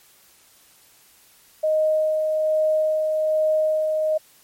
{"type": "tone with tremolo", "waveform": "sine", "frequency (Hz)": 622.3, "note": "D#5", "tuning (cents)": 0, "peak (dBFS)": -16, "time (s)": [1.63, 4.18], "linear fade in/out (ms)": 10, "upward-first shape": "sine", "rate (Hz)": 1.2, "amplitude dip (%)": 30, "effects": ["white hiss -54 dBFS RMS until 4.43 s", "MP3 64 kbps"]}